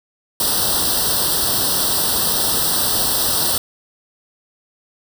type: noise with comb filter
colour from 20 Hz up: white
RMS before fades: -18 dBFS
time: 0.4-3.58 s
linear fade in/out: 2 ms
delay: 0.22 ms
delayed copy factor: +0.95
effects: none